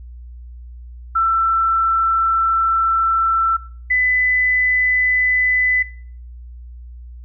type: tone pair in turn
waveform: sine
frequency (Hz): 1337 / 2003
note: E6 / B6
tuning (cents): +24 / +24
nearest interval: perfect fifth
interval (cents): 700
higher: second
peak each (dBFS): -13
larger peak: neither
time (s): 1.15-3.57 / 3.9-5.83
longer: first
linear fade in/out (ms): 10
effects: noise-tail reverb RT60 0.5 s tail -20 dB re dry + added 60 Hz sine -33 dBFS peak until 7.24 s